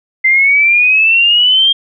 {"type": "exponential sweep", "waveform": "sine", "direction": "up", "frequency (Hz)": [2068, 3223], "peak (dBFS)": -6, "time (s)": [0.24, 1.73], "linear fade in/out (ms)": 10, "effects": []}